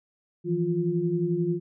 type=tone cluster; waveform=sine; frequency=161.8 / 173.1 / 350.6 Hz; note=E3 / F3 / F4; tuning=-32 / -15 / +7 cents; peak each=-28 / -29 / -26 dBFS; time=0.44-1.6 s; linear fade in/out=50 ms; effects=none